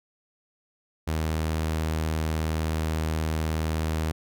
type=tone; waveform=sawtooth; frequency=79.1 Hz; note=D#2; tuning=29 cents sharp; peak=-21 dBFS; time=1.07-4.12 s; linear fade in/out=10 ms; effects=none